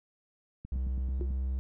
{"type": "click train", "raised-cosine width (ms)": 5, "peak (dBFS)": -30, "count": 7, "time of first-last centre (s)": [0.65, 1.307], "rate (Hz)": 9.13}
{"type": "tone with pitch glide", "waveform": "triangle", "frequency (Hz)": [64.3, 65.24], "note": ["C2", "C2"], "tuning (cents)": [-30, -4], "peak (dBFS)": -27, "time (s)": [0.72, 1.59], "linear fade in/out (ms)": 0, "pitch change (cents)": 26, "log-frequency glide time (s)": [1.05, 1.15]}
{"type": "tone with exponential decay", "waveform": "sine", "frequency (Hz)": 354, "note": "F4", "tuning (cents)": 23, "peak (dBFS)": -32, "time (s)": [1.21, 1.31], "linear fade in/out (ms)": 0, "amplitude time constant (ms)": 20}
{"effects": []}